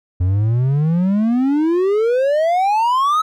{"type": "exponential sweep", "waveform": "triangle", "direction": "up", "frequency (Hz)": [87.2, 1300], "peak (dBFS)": -11, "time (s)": [0.2, 3.22], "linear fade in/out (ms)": 10, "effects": []}